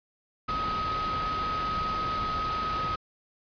sine tone in noise, 1264 Hz, D#6, 27 cents sharp, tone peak -28 dBFS, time 0.48-2.96 s, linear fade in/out 10 ms, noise pink, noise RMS -35 dBFS, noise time 0.48-2.96 s, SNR +4 dB, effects resampled to 11025 Hz

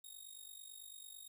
5% pulse tone with amplitude modulation, 3729 Hz, A#7, in tune, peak -40 dBFS, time 0.04-1.28 s, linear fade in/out 5 ms, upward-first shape sine, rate 49 Hz, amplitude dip 75%, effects 12-bit

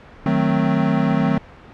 square chord, D# diminished seventh, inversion none, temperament equal, 155.56 / 185 / 220 / 261.6 Hz, D#3 / F#3 / A3 / C4, 0 / 0 / 0 / 0 cents, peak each -22 dBFS, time 0.26-1.38 s, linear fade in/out 2 ms, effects pink hiss -42 dBFS RMS until 1.73 s + low-pass 2000 Hz 12 dB/octave

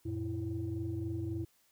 sine tone cluster, 90.3 / 113.9 / 330 Hz, F#2 / A#2 / E4, -42 / -40 / +2 cents, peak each -38 / -38 / -37 dBFS, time 0.05-1.45 s, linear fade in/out 10 ms, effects tanh soft clip ceiling -27 dBFS + white hiss -70 dBFS RMS until 1.71 s

